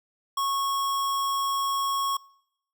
square tone, 1100 Hz, C#6, 14 cents flat, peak -25 dBFS, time 0.37-2.17 s, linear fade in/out 5 ms, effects noise-tail reverb RT60 0.8 s tail -26 dB re dry

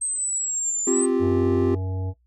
sine linear two-way sweep, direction down then up, 8330 to 7100 to 8330 Hz, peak -23 dBFS, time 0.01-1.06 s, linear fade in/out 10 ms, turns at 0.84 s
triangle chord, C suspended fourth, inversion none, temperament just, 261.6 / 348.8 / 392.4 Hz, C4 / F4 / G4, 0 / -2 / +2 cents, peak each -21 dBFS, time 0.87-1.75 s, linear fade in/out 5 ms
harmonic tone, 93.8 Hz, F#2, 24 cents sharp, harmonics 1 / 3 / 5 / 7 / 9, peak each -25 / -38 / -38 / -44 / -45 dBFS, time 1.19-2.14 s, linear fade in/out 50 ms
effects noise-tail reverb RT60 0.1 s tail -17 dB re dry + added 60 Hz sine -60 dBFS peak until 2.26 s

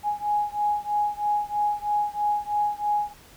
sine beating tone pair, 830.6 / 833.7 Hz, G#5 / G#5, 0 / +6 cents, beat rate 3.1 Hz, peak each -25 / -26 dBFS, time 0.03-3.14 s, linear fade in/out 50 ms, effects pink hiss -51 dBFS RMS until 3.36 s

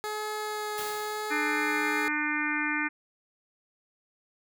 15% pulse tone with vibrato, 424.1 Hz, G#4, 36 cents sharp, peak -25 dBFS, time 0.04-2.08 s, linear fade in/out 0 ms, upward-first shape sine, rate 0.95 Hz, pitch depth 9 cents each way
white noise with exponential decay, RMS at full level -37 dBFS, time 0.78-1.66 s, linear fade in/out 0 ms, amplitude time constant 190 ms
harmonic tone, 300.1 Hz, D4, 38 cents sharp, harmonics 1 / 3 / 4 / 5 / 6 / 7 / 8, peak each -33 / -38 / -38 / -33 / -33 / -33 / -35 dBFS, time 1.3-2.89 s, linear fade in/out 20 ms
effects none

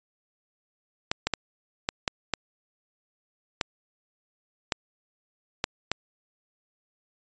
clicks, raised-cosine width 0.2 ms, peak -7 dBFS, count 10, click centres 1.115 / 1.27 / 1.337 / 1.889 / 2.078 / 2.337 / 3.612 / 4.722 / 5.641 / 5.916 s, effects resampled to 16000 Hz

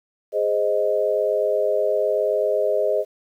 sine chord, Ab major, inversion none, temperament equal, 415.3 / 523.3 / 622.3 Hz, Ab4 / C5 / Eb5, 0 / 0 / 0 cents, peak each -23 / -23 / -21 dBFS, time 0.32-3.05 s, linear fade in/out 50 ms, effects 9-bit

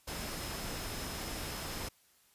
sine tone in noise, 5160 Hz, E8, 38 cents flat, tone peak -50 dBFS, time 0.07-1.89 s, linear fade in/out 10 ms, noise pink, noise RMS -40 dBFS, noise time 0.07-1.89 s, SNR -13 dB, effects white hiss -67 dBFS RMS until 2.34 s + resampled to 32000 Hz

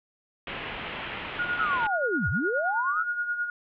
white low-pass noise, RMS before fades -36 dBFS, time 0.47-1.87 s, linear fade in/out 2 ms, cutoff 3100 Hz, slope 48 dB/octave
sine tone with tremolo, 1436 Hz, F6, 48 cents sharp, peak -24 dBFS, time 1.39-3.5 s, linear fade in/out 2 ms, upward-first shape sine, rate 9.5 Hz, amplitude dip 60%
sine linear two-way sweep, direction down then up, 1373 to 72.3 to 1373 Hz, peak -26 dBFS, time 1.58-3.04 s, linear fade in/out 20 ms, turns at 2.29 s
effects none

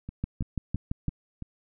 two click trains, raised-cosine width 5 ms, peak -24 / -16 dBFS, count 5 / 6, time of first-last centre 0.09-1.423 / 0.24-1.083 s, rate 3 / 5.93 Hz, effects none

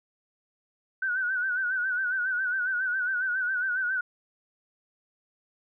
sine tone with vibrato, 1500 Hz, F#6, 23 cents sharp, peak -25 dBFS, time 1.02-4.01 s, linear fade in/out 5 ms, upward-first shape sine, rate 7.3 Hz, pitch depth 76 cents each way, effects none

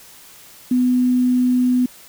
sine tone with quantisation, 250 Hz, B3, 21 cents sharp, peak -13 dBFS, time 0.71-1.86 s, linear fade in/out 5 ms, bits 7, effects white hiss -44 dBFS RMS until 2.08 s

